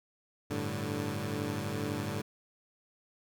15% pulse chord, G suspended second, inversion none, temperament equal with one note detuned, 98 / 110 / 145.9 Hz, G2 / A2 / D3, 0 / 0 / -11 cents, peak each -31 dBFS, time 0.5-2.22 s, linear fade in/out 10 ms, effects none

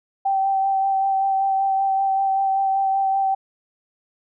sine tone with vibrato, 777 Hz, G5, 16 cents flat, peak -17 dBFS, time 0.25-3.35 s, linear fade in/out 10 ms, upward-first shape sine, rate 5.2 Hz, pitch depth 16 cents each way, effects none

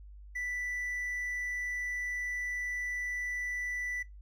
triangle tone, 1975.5 Hz, B6, in tune, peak -32 dBFS, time 0.35-4.03 s, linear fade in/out 10 ms, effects noise-tail reverb RT60 0.2 s tail -21 dB re dry + added 50 Hz sine -47 dBFS peak until 4.21 s

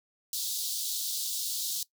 pink high-pass noise, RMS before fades -33 dBFS, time 0.33-1.83 s, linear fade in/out 2 ms, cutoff 3600 Hz, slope 48 dB/octave, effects noise-tail reverb RT60 0.1 s tail -19 dB re dry

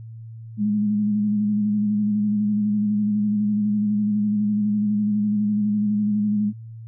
sine tone with vibrato, 208.8 Hz, G#3, 10 cents sharp, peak -18 dBFS, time 0.57-6.53 s, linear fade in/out 50 ms, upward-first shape square, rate 12 Hz, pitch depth 25 cents each way, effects added 113 Hz sine -35 dBFS peak until 6.87 s

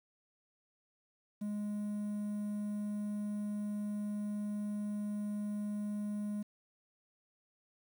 triangle tone, 207.7 Hz, G#3, in tune, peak -33 dBFS, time 1.41-6.43 s, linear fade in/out 10 ms, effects 10-bit

